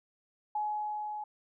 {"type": "tone with level ramp", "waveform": "sine", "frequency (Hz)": 844, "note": "G#5", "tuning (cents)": 28, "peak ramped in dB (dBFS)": [-29, -36], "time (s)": [0.55, 1.24], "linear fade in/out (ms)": 5, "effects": []}